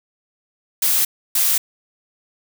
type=noise bursts at uneven times; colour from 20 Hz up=blue; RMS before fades=-17 dBFS; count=2; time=0.82-1.05 / 1.35-1.58 s; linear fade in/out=5 ms; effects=none